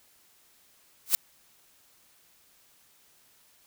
blue noise with exponential growth, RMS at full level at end -17 dBFS, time 1.06-1.15 s, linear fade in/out 0 ms, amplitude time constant 19 ms, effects white hiss -62 dBFS RMS until 3.66 s

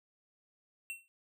square tone with exponential decay, 2715 Hz, F7, 50 cents flat, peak -36 dBFS, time 0.9-1.08 s, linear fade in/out 0 ms, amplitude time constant 39 ms, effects none

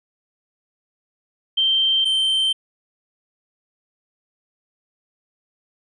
sine / triangle tone pair in turn, 3136 / 3118 Hz, G7 / G7, 0 / -10 cents, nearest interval unison, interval 10 cents, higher first, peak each -15 dBFS, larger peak neither, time 1.57-2.05 / 2.05-2.53 s, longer neither, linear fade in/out 10 ms, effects resampled to 24000 Hz

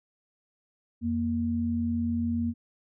sine tone pair together, 87.31 / 234.4 Hz, F2 / A#3, 0 / +10 cents, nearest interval octave + perfect fourth, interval 1710 cents, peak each -32 / -26 dBFS, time 1.01-2.54 s, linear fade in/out 50 ms, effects none

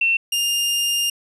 sine / sawtooth tone pair in turn, 2700 / 2810 Hz, E7 / F7, +41 / +10 cents, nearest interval minor second, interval 69 cents, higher second, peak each -15 dBFS, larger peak neither, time 0.01-0.17 / 0.32-1.1 s, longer second, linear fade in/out 5 ms, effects resampled to 32000 Hz + 9-bit

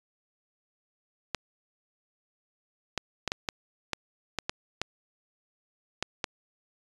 clicks, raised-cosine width 0.2 ms, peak -11 dBFS, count 11, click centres 1.347 / 2.977 / 3.277 / 3.319 / 3.488 / 3.933 / 4.387 / 4.495 / 4.816 / 6.026 / 6.242 s, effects resampled to 22050 Hz

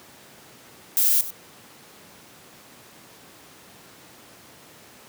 violet noise with echo, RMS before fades -19 dBFS, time 0.97-1.21 s, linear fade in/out 0 ms, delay 95 ms, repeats 1, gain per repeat -14 dB, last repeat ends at 1.305 s, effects pink hiss -48 dBFS RMS until 5.08 s + high-pass 150 Hz 12 dB/octave

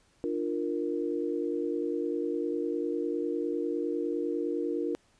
sine chord, Bb major, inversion first, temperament equal with one note detuned, 299.3 / 349.2 / 466.2 Hz, D4 / F4 / Bb4, +33 / 0 / 0 cents, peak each -33 / -32 / -33 dBFS, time 0.24-4.95 s, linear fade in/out 0 ms, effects pink hiss -66 dBFS RMS until 5.19 s + resampled to 22050 Hz

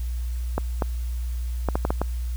clicks, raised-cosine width 1 ms, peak -9 dBFS, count 7, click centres 0.58 / 0.822 / 1.687 / 1.755 / 1.851 / 1.905 / 2.016 s, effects added 60 Hz sine -25 dBFS peak until 2.36 s + white hiss -49 dBFS RMS until 2.36 s

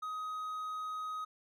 triangle tone, 1258 Hz, D#6, 19 cents sharp, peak -35 dBFS, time 0.02-1.25 s, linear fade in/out 10 ms, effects none

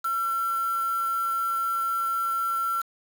sine tone with quantisation, 1352 Hz, E6, 43 cents sharp, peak -24 dBFS, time 0.04-2.82 s, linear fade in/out 10 ms, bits 6, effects none

